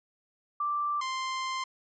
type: tone pair in turn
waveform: sine / sawtooth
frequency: 1174.7 / 1046.5 Hz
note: D6 / C6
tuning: 0 / 0 cents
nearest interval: major second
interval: 200 cents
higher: first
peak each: -27 dBFS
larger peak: neither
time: 0.6-1.01 / 1.01-1.64 s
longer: second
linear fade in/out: 5 ms
effects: resampled to 16000 Hz